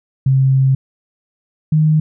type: tone pair in turn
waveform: sine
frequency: 133.5 / 154.93 Hz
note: C3 / D#3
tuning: +35 / -7 cents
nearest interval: minor third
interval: 258 cents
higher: second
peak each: -9 dBFS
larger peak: neither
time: 0.26-0.75 / 1.72-2 s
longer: first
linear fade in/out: 5 ms
effects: none